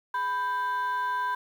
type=tone pair together; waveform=sine; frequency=995 / 1572.2 Hz; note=B5 / G6; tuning=+13 / +5 cents; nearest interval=minor sixth; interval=792 cents; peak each=-25 / -30 dBFS; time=0.14-1.35 s; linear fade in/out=5 ms; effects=tanh soft clip ceiling -23 dBFS + 9-bit